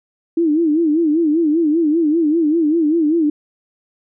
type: tone with vibrato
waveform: sine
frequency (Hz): 316.9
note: D#4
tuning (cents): +32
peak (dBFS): -12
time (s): 0.37-3.3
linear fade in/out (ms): 5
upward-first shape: sine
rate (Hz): 5.1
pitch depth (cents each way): 130
effects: none